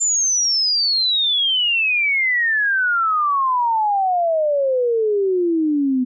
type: exponential sweep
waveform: sine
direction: down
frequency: 7260 to 248.3 Hz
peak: -15 dBFS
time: 0-6.05 s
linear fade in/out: 20 ms
effects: none

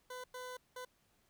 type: tone bursts at uneven times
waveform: 20% pulse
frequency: 503 Hz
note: B4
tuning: 32 cents sharp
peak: -39 dBFS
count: 3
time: 0.1-0.24 / 0.34-0.57 / 0.76-0.85 s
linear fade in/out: 5 ms
effects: pink hiss -74 dBFS RMS until 1.29 s

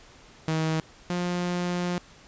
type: tone pair in turn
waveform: sawtooth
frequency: 159.1 / 177.1 Hz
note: D#3 / F3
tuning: +39 / +24 cents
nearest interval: major second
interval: 185 cents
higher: second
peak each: -20 / -22 dBFS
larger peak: first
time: 0.48-0.8 / 1.1-1.98 s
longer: second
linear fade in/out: 0 ms
effects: pink hiss -52 dBFS RMS until 2.27 s + resampled to 16000 Hz

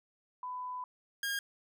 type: tone pair in turn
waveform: sine / sawtooth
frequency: 1000 / 1622.3 Hz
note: B5 / G#6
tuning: +21 / -41 cents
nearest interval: minor sixth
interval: 838 cents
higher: second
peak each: -37 / -29 dBFS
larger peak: second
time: 0.43-0.84 / 1.23-1.39 s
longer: first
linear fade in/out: 2 ms
effects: none

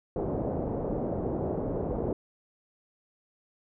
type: low-pass noise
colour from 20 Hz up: white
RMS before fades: -31 dBFS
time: 0.16-2.13 s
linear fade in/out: 2 ms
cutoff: 590 Hz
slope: 24 dB/octave
effects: none

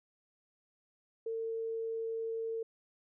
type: tone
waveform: sine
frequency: 451.9 Hz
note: A4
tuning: 46 cents sharp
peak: -34 dBFS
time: 1.26-2.63 s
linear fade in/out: 5 ms
effects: none

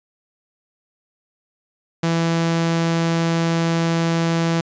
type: tone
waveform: sawtooth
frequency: 166.2 Hz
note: E3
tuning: 15 cents sharp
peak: -13 dBFS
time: 2.03-4.61 s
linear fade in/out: 5 ms
effects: resampled to 16000 Hz

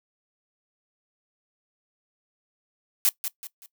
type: noise with echo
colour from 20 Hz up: blue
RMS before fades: -20 dBFS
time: 3.05-3.09 s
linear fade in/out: 0 ms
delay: 190 ms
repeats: 3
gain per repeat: -9 dB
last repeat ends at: 3.66 s
effects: noise-tail reverb RT60 0.1 s tail -19 dB re dry

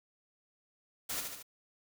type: noise with echo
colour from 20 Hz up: white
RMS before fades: -37 dBFS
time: 1.09-1.21 s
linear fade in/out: 10 ms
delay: 73 ms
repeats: 3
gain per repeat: -4 dB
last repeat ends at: 1.429 s
effects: none

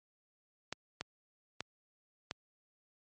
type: clicks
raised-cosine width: 0.2 ms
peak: -19 dBFS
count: 4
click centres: 0.726 / 1.01 / 1.606 / 2.311 s
effects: high-pass 80 Hz 12 dB/octave + MP3 32 kbps

